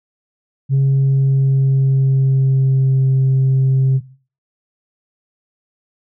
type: tone with pitch glide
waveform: sine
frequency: 136.2 to 132.78 Hz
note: C#3 to C3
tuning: -30 to +26 cents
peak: -8 dBFS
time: 0.69-4.01 s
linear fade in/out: 50 ms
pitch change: -44 cents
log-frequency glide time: 0.81-3.08 s
effects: noise-tail reverb RT60 0.4 s tail -17 dB re dry + tanh soft clip ceiling -9 dBFS